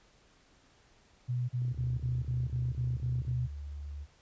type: tone bursts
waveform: sine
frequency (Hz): 123.47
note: B2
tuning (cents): 0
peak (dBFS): -29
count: 9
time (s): 1.28-3.474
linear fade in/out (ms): 20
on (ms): 210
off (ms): 38
type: click train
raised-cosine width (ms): 3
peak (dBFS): -39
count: 55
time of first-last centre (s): 1.62-3.313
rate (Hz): 31.9
type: tone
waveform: sine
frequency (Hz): 72.4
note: D2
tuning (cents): -24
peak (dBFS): -38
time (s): 1.71-4.07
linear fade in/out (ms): 50
effects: pink hiss -64 dBFS RMS until 4.21 s + resampled to 16000 Hz